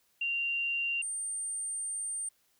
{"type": "tone pair in turn", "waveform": "sine", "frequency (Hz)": [2772, 8801], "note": ["F7", "C#9"], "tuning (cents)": [-14, -13], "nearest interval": "octave + minor sixth", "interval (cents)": 2001, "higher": "second", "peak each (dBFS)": [-29, -33], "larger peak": "first", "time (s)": [[0.21, 1.02], [1.02, 2.29]], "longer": "second", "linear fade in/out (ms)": 5, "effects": ["white hiss -71 dBFS RMS until 2.59 s"]}